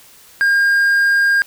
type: tone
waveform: triangle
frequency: 1612 Hz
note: G6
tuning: 48 cents sharp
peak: -9 dBFS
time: 0.41-1.42 s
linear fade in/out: 0 ms
effects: white hiss -45 dBFS RMS until 1.46 s